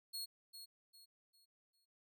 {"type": "tone with echo", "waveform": "sawtooth", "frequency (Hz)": 4317, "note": "C#8", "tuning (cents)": -47, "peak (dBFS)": -39, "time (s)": [0.13, 0.26], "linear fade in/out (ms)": 20, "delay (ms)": 400, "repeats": 4, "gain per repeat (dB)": -9, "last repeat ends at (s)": 1.86, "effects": []}